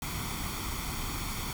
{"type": "noise with comb filter", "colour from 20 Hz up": "pink", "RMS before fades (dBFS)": -35, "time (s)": [0.02, 1.53], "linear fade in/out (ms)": 2, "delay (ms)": 0.89, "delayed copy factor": 0.65, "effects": []}